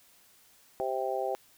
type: harmonic tone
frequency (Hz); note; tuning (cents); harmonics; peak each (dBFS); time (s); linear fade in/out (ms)
130.81; C3; 0; 3 / 4 / 5 / 6; -35 / -34 / -35 / -34; 0.8-1.35; 0
effects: white hiss -61 dBFS RMS until 1.57 s